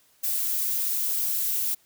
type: noise with amplitude modulation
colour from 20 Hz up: violet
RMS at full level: -25 dBFS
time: 0.23-1.75 s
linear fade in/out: 10 ms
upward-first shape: sine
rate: 287 Hz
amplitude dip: 30%
effects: white hiss -62 dBFS RMS until 1.85 s